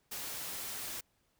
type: noise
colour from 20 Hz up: white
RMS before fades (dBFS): -41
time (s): 0.11-1.01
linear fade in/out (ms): 10
effects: pink hiss -75 dBFS RMS until 1.39 s